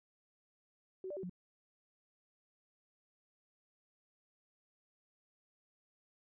sine tone with pitch steps, 376.1 / 588 / 380.6 / 179.7 Hz, F#4 / D5 / F#4 / F3, +28 / +2 / +49 / +50 cents, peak -40 dBFS, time 1.04-1.296 s, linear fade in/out 2 ms, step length 64 ms, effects none

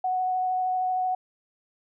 sine tone with vibrato, 740 Hz, F#5, in tune, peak -23 dBFS, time 0.04-1.15 s, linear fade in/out 5 ms, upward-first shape sine, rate 13 Hz, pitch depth 10 cents each way, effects none

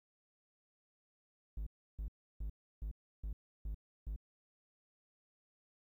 triangle tone bursts, 51.91 Hz, G#1, in tune, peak -36 dBFS, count 7, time 1.57-4.162 s, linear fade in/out 5 ms, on 96 ms, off 320 ms, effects 13-bit

